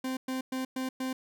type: tone bursts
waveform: 40% pulse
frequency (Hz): 259.9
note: C4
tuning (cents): -11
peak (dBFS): -30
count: 5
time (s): 0.04-1.13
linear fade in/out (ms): 5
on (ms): 130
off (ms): 110
effects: none